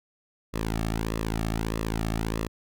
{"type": "tone with flanger", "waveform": "sawtooth", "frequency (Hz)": 55, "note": "A1", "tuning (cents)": 0, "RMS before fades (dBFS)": -29, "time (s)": [0.53, 2.48], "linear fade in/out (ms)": 20, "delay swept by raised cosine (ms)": [1.3, 2.04], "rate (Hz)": 1.6, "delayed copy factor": -0.7, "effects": []}